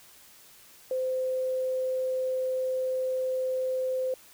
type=tone; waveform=sine; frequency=516 Hz; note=C5; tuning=24 cents flat; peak=-26 dBFS; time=0.91-4.14 s; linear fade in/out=2 ms; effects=white hiss -54 dBFS RMS until 4.33 s